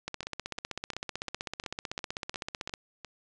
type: two click trains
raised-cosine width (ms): 0.2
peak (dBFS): -24 / -17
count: 9 / 43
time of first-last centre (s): 0.23-3.047 / 0.08-2.738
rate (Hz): 2.84 / 15.8
effects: resampled to 22050 Hz